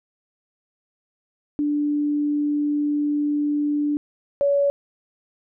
sine tone pair in turn, 293.7 / 565.4 Hz, D4 / C#5, 0 / +34 cents, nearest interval major seventh, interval 1134 cents, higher second, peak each -19 / -16 dBFS, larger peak second, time 1.59-3.97 / 4.41-4.7 s, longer first, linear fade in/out 0 ms, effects none

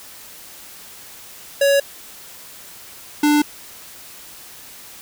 square tone pair in turn, 559 / 296.1 Hz, C#5 / D4, +14 / +14 cents, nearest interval major seventh, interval 1100 cents, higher first, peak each -13 dBFS, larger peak neither, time 1.61-1.8 / 3.23-3.42 s, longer neither, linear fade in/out 5 ms, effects white hiss -40 dBFS RMS until 5.01 s

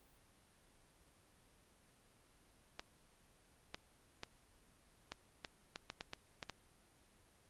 clicks, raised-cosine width 0.2 ms, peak -26 dBFS, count 11, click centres 2.795 / 3.745 / 4.234 / 5.12 / 5.448 / 5.759 / 5.901 / 6.009 / 6.134 / 6.428 / 6.497 s, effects pink hiss -69 dBFS RMS until 7.49 s + Opus 32 kbps

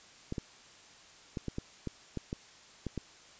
clicks, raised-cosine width 3 ms, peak -22 dBFS, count 10, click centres 0.324 / 0.382 / 1.372 / 1.483 / 1.584 / 1.873 / 2.173 / 2.329 / 2.867 / 2.977 s, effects white hiss -56 dBFS RMS until 3.39 s + resampled to 16000 Hz

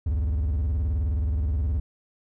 triangle tone with vibrato, 73.42 Hz, D2, in tune, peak -20 dBFS, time 0.06-1.8 s, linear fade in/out 5 ms, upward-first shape square, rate 19 Hz, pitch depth 260 cents each way, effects none

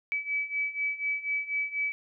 sine beating tone pair, 2290 / 2294.1 Hz, D7 / D7, -44 / -41 cents, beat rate 4.1 Hz, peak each -33 / -30 dBFS, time 0.12-1.92 s, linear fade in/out 0 ms, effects none

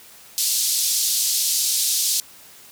pink band-pass noise, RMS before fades -21 dBFS, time 0.38-2.2 s, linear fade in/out 0 ms, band 4200 to 14000 Hz, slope 24 dB/octave, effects white hiss -46 dBFS RMS until 2.71 s + high-pass 60 Hz 12 dB/octave

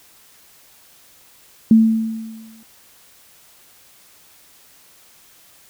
sine tone with exponential decay, 222.8 Hz, A3, 22 cents sharp, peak -5 dBFS, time 1.71-2.63 s, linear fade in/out 2 ms, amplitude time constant 200 ms, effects white hiss -50 dBFS RMS until 5.69 s

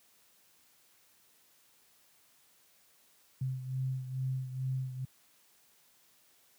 sine beating tone pair, 130.2 / 132.5 Hz, C3 / C3, -8 / +22 cents, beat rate 2.3 Hz, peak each -33 / -39 dBFS, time 3.41-5.05 s, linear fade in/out 5 ms, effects white hiss -66 dBFS RMS until 6.58 s + high-pass 80 Hz 12 dB/octave

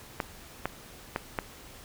clicks, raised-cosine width 0.5 ms, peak -13 dBFS, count 4, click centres 0.202 / 0.656 / 1.161 / 1.388 s, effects pink hiss -49 dBFS RMS until 1.84 s

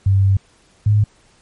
sine tone pair in turn, 97.4 / 104.89 Hz, G2 / G#2, -11 / +18 cents, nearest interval minor second, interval 129 cents, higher second, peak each -10 dBFS, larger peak neither, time 0.06-0.37 / 0.86-1.04 s, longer first, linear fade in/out 5 ms, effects pink hiss -54 dBFS RMS until 1.41 s + MP3 48 kbps

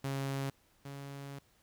sawtooth tone pair in turn, 136.8 / 139.59 Hz, C#3 / C#3, -23 / +12 cents, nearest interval unison, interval 35 cents, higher second, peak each -30 / -39 dBFS, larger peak first, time 0.04-0.5 / 0.85-1.39 s, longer second, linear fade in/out 5 ms, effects pink hiss -69 dBFS RMS until 1.62 s

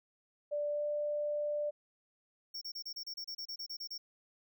sine tone with pitch glide, 587.3 to 591.4 Hz, D5 to D5, 0 to +12 cents, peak -32 dBFS, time 0.51-1.71 s, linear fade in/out 20 ms, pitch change +12 cents, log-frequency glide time 0.7-0.84 s
square tone bursts, 5480 Hz, F8, 34 cents flat, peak -40 dBFS, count 14, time 2.54-3.98 s, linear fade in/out 10 ms, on 75 ms, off 30 ms
effects none

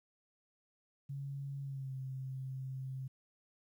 sine tone with pitch glide, 139 to 132.03 Hz, C#3 to C3, +5 to +16 cents, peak -39 dBFS, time 1.09-3.08 s, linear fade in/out 10 ms, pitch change -89 cents, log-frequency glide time 1.62-1.94 s, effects 12-bit

